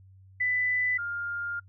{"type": "tone pair in turn", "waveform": "sine", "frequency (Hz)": [1994, 1406.5], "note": ["B6", "F6"], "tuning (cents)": [16, 12], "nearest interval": "tritone", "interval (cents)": 604, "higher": "first", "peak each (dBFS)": [-24, -30], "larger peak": "first", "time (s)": [[0.4, 0.98], [0.98, 1.6]], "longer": "second", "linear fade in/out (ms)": 10, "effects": ["noise-tail reverb RT60 0.1 s tail -26 dB re dry", "added 95 Hz sine -51 dBFS peak until 1.68 s"]}